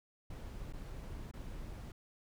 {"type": "noise with dropouts", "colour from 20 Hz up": "brown", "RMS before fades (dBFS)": -45, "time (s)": [0.3, 1.92], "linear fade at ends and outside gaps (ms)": 5, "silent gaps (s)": [[0.726, 0.734], [1.313, 1.336]], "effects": []}